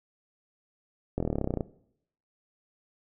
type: slowing click train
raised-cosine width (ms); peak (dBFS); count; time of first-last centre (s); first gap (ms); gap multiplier
2; -15; 16; 1.18-1.608; 23; 1.03
effects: noise-tail reverb RT60 0.7 s tail -19 dB re dry